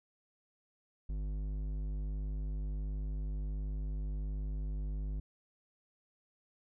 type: tone with low-pass filter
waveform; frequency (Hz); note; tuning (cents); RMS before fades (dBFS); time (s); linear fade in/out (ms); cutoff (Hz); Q
square; 50.7; G#1; -41; -37; 1.09-5.2; 5; 230; 0.53
effects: none